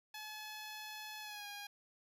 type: tone with pitch glide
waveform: 10% pulse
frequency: 856 to 816.4 Hz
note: A5 to G#5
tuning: -48 to -30 cents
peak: -37 dBFS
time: 0.14-1.67 s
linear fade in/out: 5 ms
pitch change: -82 cents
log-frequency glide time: 1.21-1.47 s
effects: none